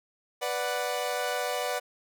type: chord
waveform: sawtooth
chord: B minor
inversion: none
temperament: equal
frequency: 493.9 / 587.3 / 740 Hz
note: B4 / D5 / F#5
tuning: 0 / 0 / 0 cents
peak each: -29 dBFS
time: 0.41-1.8 s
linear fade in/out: 20 ms
effects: none